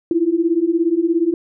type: beating tone pair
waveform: sine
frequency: 324.3 / 341.3 Hz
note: E4 / F4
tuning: -28 / -40 cents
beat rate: 17 Hz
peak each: -18 / -16 dBFS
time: 0.11-1.34 s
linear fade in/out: 2 ms
effects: none